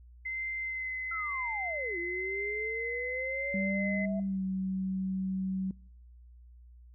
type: tone with vibrato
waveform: sine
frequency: 2062 Hz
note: C7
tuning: 26 cents flat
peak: -33 dBFS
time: 0.25-4.06 s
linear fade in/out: 10 ms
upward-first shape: sine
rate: 1 Hz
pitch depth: 16 cents each way
type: linear two-way sweep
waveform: sine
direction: down then up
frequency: 1372 to 341.3 to 658 Hz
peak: -36 dBFS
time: 1.11-4.2 s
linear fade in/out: 5 ms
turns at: 1.98 s
type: tone with pitch glide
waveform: sine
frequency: 196 to 189.32 Hz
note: G3 to F#3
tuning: 0 to +40 cents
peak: -30 dBFS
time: 3.54-5.71 s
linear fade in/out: 2 ms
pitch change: -60 cents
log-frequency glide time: 4.21-4.43 s
effects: noise-tail reverb RT60 0.8 s tail -26 dB re dry + added 60 Hz sine -51 dBFS peak until 6.94 s